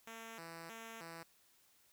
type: tone with vibrato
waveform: 5% pulse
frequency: 193.7 Hz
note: G3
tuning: 20 cents flat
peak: -37 dBFS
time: 0.07-1.23 s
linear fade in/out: 2 ms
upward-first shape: square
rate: 1.6 Hz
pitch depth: 270 cents each way
effects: white hiss -70 dBFS RMS until 1.92 s